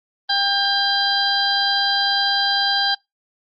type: harmonic tone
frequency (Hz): 798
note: G5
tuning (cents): +31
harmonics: 1 / 2 / 4 / 5 / 6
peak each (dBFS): -23 / -23 / -23 / -23 / -23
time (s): 0.29-2.95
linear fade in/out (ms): 10
effects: noise-tail reverb RT60 0.2 s tail -25 dB re dry + Opus 32 kbps